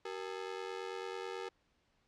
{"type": "ring-modulated tone", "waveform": "sawtooth", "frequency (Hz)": 425.7, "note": "G#4", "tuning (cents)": 43, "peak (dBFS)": -33, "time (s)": [0.05, 1.49], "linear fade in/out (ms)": 5, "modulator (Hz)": 44.6, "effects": ["pink hiss -75 dBFS RMS until 2.07 s", "low-pass 5000 Hz 12 dB/octave"]}